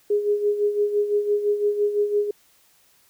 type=tone with tremolo; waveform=sine; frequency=413.4 Hz; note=G#4; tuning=8 cents flat; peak=-16 dBFS; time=0.1-2.31 s; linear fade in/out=5 ms; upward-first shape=sine; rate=5.9 Hz; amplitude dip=65%; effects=white hiss -59 dBFS RMS until 3.09 s